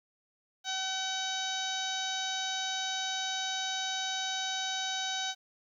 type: harmonic tone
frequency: 760 Hz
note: F#5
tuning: 46 cents sharp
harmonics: 1 / 2 / 3 / 4 / 5 / 6 / 7 / 8 / 9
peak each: -38 / -39 / -46 / -40 / -36 / -45 / -47 / -41 / -49 dBFS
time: 0.64-5.35 s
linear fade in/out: 50 ms
effects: 11-bit